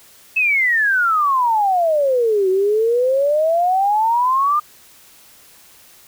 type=exponential two-way sweep; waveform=sine; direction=down then up; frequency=2637 to 370 to 1219 Hz; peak=-13 dBFS; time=0.36-4.6 s; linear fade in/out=10 ms; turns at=2.49 s; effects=white hiss -47 dBFS RMS until 6.07 s